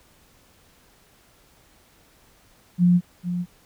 sine tone with echo, 176.9 Hz, F3, 23 cents sharp, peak -13 dBFS, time 2.78-3.01 s, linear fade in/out 50 ms, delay 450 ms, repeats 1, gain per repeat -10 dB, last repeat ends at 3.46 s, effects pink hiss -57 dBFS RMS until 3.65 s

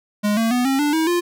square tone with pitch steps, 207.7 / 226.5 / 247 / 269.4 / 293.7 / 320.3 / 349.3 Hz, G#3 / A#3 / B3 / C#4 / D4 / E4 / F4, 0 / -50 / 0 / -49 / 0 / -50 / 0 cents, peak -17 dBFS, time 0.23-1.21 s, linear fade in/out 20 ms, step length 140 ms, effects none

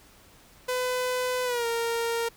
sawtooth tone with pitch glide, 503 to 463.9 Hz, B4 to A#4, +32 to -8 cents, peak -22 dBFS, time 0.68-2.29 s, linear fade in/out 10 ms, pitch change -140 cents, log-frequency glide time 1.44-1.66 s, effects pink hiss -55 dBFS RMS until 2.36 s

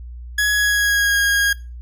40% pulse tone with pitch glide, 1678 to 1634.9 Hz, G#6 to G#6, +17 to -28 cents, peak -14 dBFS, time 0.38-1.53 s, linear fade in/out 5 ms, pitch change -45 cents, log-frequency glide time 0.52-1.18 s, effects noise-tail reverb RT60 0.3 s tail -20 dB re dry + added 60 Hz sine -31 dBFS peak until 1.81 s

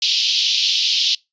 pink band-pass noise, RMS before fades -18 dBFS, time 0.02-1.15 s, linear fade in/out 2 ms, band 2900 to 5300 Hz, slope 48 dB/octave, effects noise-tail reverb RT60 0.2 s tail -24 dB re dry + resampled to 16000 Hz

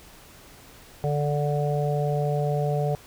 harmonic tone, 146.6 Hz, D3, 3 cents flat, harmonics 1 / 3 / 4 / 5, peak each -24 / -29 / -30 / -31 dBFS, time 1.04-2.95 s, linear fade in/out 0 ms, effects pink hiss -49 dBFS RMS until 3.06 s

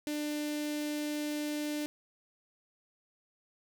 sawtooth tone with notch filter, 298 Hz, D4, 25 cents sharp, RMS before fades -35 dBFS, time 0.07-1.86 s, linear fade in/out 0 ms, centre 1100 Hz, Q 0.81, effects none

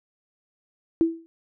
sine tone with exponential decay, 329.6 Hz, E4, in tune, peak -13 dBFS, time 1.01-1.26 s, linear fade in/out 0 ms, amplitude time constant 54 ms, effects none

